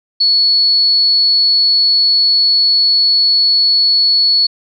sine tone, 4400 Hz, C#8, 14 cents flat, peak -8 dBFS, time 0.2-4.47 s, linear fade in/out 10 ms, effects none

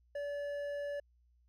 triangle tone with hard clipping, 575 Hz, D5, 37 cents flat, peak -38 dBFS, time 0.15-1 s, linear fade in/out 5 ms, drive 10 dB, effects added 60 Hz sine -66 dBFS peak until 1.48 s

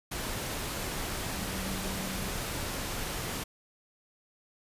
sine tone in noise, 190 Hz, F#3, 46 cents sharp, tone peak -39 dBFS, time 1.33-2.28 s, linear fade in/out 10 ms, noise pink, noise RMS -35 dBFS, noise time 0.11-3.44 s, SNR -7 dB, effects resampled to 32000 Hz

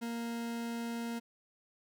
40% pulse tone, 233.1 Hz, A#3, in tune, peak -35 dBFS, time 0.01-1.2 s, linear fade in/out 20 ms, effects none

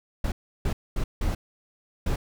brown noise bursts at uneven times, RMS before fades -25 dBFS, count 5, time 0.24-0.32 / 0.65-0.73 / 0.96-1.04 / 1.21-1.35 / 2.06-2.16 s, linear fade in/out 5 ms, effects none

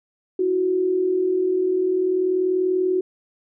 sine tone pair together, 329.6 / 370 Hz, E4 / F#4, 0 / 0 cents, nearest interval major second, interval 200 cents, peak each -27 / -18 dBFS, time 0.39-3.01 s, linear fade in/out 5 ms, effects none

